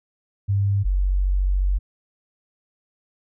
sine tone pair in turn, 99.7 / 47.05 Hz, G2 / F#1, +30 / +30 cents, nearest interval octave + minor second, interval 1300 cents, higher first, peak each -17 dBFS, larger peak neither, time 0.48-0.84 / 0.84-1.79 s, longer second, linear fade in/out 20 ms, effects none

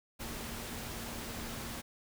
sine tone in noise, 232.4 Hz, A#3, 5 cents flat, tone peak -48 dBFS, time 0.19-1.82 s, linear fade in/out 20 ms, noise pink, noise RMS -42 dBFS, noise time 0.19-1.82 s, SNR -9 dB, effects none

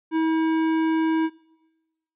sine tone with tanh clipping, 321.4 Hz, E4, 44 cents flat, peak -21 dBFS, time 0.11-1.3 s, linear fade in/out 50 ms, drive 15 dB, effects noise-tail reverb RT60 1.0 s tail -21 dB re dry + resampled to 8000 Hz

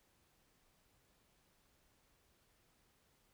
silence, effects pink hiss -74 dBFS RMS until 3.33 s

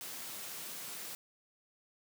white high-pass noise, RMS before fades -44 dBFS, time 0.01-1.15 s, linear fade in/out 0 ms, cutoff 120 Hz, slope 48 dB/octave, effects none

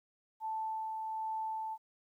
sine tone with tremolo, 880 Hz, A5, in tune, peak -34 dBFS, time 0.4-1.78 s, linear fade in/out 50 ms, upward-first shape sine, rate 1.3 Hz, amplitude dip 25%, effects 12-bit

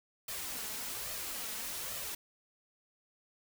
white noise with flanger, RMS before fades -40 dBFS, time 0.28-2.15 s, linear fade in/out 5 ms, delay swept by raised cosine 1.6 to 4.7 ms, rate 1.2 Hz, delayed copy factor +0.5, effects none

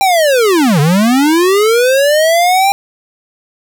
square linear two-way sweep, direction down then up, 802 to 138.59 to 802 Hz, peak -8 dBFS, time 0.01-2.72 s, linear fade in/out 0 ms, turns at 0.8 s, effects none

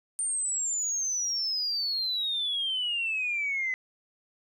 sine exponential sweep, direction down, 9000 to 2018 Hz, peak -26 dBFS, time 0.19-3.74 s, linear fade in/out 0 ms, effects tanh soft clip ceiling -22 dBFS

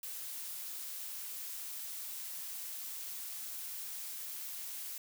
blue noise, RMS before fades -43 dBFS, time 0.03-4.98 s, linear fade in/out 2 ms, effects none

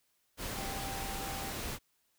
sine tone in noise, 784 Hz, G5, in tune, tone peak -43 dBFS, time 0.53-1.54 s, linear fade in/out 50 ms, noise pink, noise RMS -39 dBFS, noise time 0.37-1.79 s, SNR -7 dB, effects white hiss -75 dBFS RMS until 2.18 s

